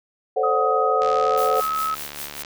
sine chord, D dominant seventh, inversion second, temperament equal with one note detuned, 440 / 523.3 / 575.2 / 740 Hz, A4 / C5 / D5 / F#5, 0 / 0 / -36 / 0 cents, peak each -23 / -23 / -28 / -23 dBFS, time 0.36-1.61 s, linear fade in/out 10 ms
sine tone with pitch glide, 1258 to 1287.4 Hz, D#6 to E6, +19 to -41 cents, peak -21 dBFS, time 0.43-1.95 s, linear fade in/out 10 ms, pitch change +40 cents, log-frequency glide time 1.17-1.81 s
click train, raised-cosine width 0.2 ms, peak -16 dBFS, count 105, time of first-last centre 1.02-2.449 s, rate 72.8 Hz
blue noise with tremolo, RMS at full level -32 dBFS, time 1.37-2.43 s, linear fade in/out 10 ms, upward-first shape sine, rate 5 Hz, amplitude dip 80%
effects none

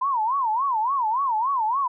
sine tone with vibrato, 982 Hz, B5, 10 cents flat, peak -20 dBFS, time 0.01-1.88 s, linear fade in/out 10 ms, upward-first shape sine, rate 3.5 Hz, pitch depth 240 cents each way, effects none

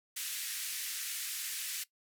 white band-pass noise, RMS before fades -39 dBFS, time 0.16-1.84 s, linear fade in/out 10 ms, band 1700 to 14000 Hz, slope 24 dB/octave, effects noise-tail reverb RT60 0.1 s tail -18 dB re dry

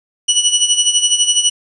20% pulse tone with tremolo, 2946 Hz, F#7, 8 cents flat, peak -3 dBFS, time 0.28-1.5 s, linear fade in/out 10 ms, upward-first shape sine, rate 12 Hz, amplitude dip 70%, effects resampled to 24000 Hz + 7-bit

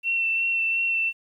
sine tone with vibrato, 2700 Hz, E7, 41 cents sharp, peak -21 dBFS, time 0.03-1.13 s, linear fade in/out 50 ms, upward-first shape sine, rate 2.8 Hz, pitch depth 16 cents each way, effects 10-bit

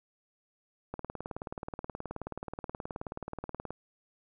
click train, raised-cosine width 1 ms, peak -23 dBFS, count 53, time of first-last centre 0.94-3.706 s, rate 18.8 Hz, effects none

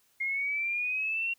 sine exponential sweep, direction up, 2128 to 2756 Hz, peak -28 dBFS, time 0.2-1.34 s, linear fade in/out 10 ms, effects white hiss -68 dBFS RMS until 1.38 s

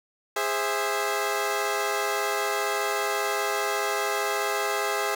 15% pulse chord, Ab augmented, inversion none, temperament equal with one note detuned, 411.2 / 523.3 / 659.3 Hz, Ab4 / C5 / E5, -17 / 0 / 0 cents, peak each -21 / -25 / -24 dBFS, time 0.36-5.15 s, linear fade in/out 5 ms, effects none

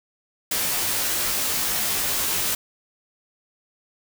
white noise with comb filter, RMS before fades -24 dBFS, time 0.51-2.55 s, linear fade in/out 5 ms, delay 16 ms, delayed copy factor -1, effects none

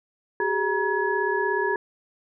sine tone cluster, 380 / 416.7 / 950 / 1691 Hz, F#4 / G#4 / A#5 / G#6, +46 / +6 / +33 / +31 cents, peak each -27 dBFS, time 0.4-1.76 s, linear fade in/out 2 ms, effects none

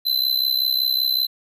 square tone with amplitude modulation, 4043 Hz, B7, 40 cents sharp, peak -15 dBFS, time 0.05-1.27 s, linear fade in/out 20 ms, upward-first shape sine, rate 65.3 Hz, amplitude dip 80%, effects none

